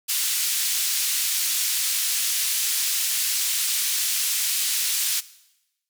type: band-pass noise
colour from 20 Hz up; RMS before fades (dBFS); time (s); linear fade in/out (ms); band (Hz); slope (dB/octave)
white; -24; 0.08-5.21; 20; 2700 to 13000; 12
effects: noise-tail reverb RT60 0.9 s tail -18 dB re dry